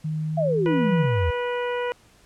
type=tone with pitch glide; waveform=sine; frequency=155.56 to 167.69 Hz; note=D#3 to E3; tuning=0 to +30 cents; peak=-24 dBFS; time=0.04-1.06 s; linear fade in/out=10 ms; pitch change=+130 cents; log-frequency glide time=0.28-0.91 s
type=exponential sweep; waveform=sine; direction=down; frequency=698.5 to 75 Hz; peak=-20 dBFS; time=0.37-1.31 s; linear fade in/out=10 ms
type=harmonic tone; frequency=488.3 Hz; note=B4; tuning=20 cents flat; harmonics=1 / 2 / 3 / 4 / 5 / 6; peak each=-25 / -31 / -35 / -37 / -39 / -41 dBFS; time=0.66-1.92 s; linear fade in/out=0 ms
effects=pink hiss -56 dBFS RMS until 2.25 s + low-pass 10000 Hz 12 dB/octave